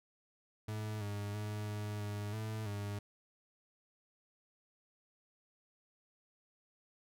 40% pulse tone with pitch steps, 107.4 / 102.4 / 105.4 / 104.8 / 103.4 / 109.2 / 102.2 Hz, A2 / G#2 / G#2 / G#2 / G#2 / A2 / G#2, -41 / -24 / +26 / +16 / -7 / -13 / -27 cents, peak -37 dBFS, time 0.68-2.99 s, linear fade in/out 5 ms, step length 330 ms, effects none

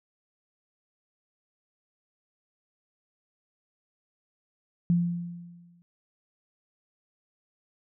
sine tone with exponential decay, 172.9 Hz, F3, 17 cents flat, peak -18 dBFS, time 4.9-5.82 s, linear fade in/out 0 ms, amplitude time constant 200 ms, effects none

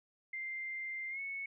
sine tone with pitch glide, 2093 to 2207 Hz, C7 to C#7, 0 to -8 cents, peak -38 dBFS, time 0.33-1.46 s, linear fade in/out 5 ms, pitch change +92 cents, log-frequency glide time 1.1-1.2 s, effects none

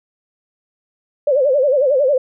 sine tone with vibrato, 549 Hz, C#5, 17 cents flat, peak -11 dBFS, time 1.27-2.18 s, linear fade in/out 5 ms, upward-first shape sine, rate 11 Hz, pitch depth 150 cents each way, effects none

